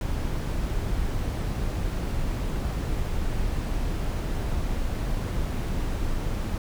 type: noise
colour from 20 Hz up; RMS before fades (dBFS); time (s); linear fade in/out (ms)
brown; -27; 0.01-6.58; 2
effects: none